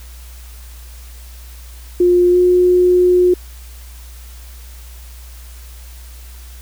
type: tone with pitch glide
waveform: sine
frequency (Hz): 354.9 to 359.9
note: F4 to F#4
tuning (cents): +28 to -48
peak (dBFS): -8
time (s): 2-3.34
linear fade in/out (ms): 5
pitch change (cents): +24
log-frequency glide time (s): 2.31-2.37
effects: added 60 Hz sine -33 dBFS peak until 6.61 s + white hiss -43 dBFS RMS until 6.61 s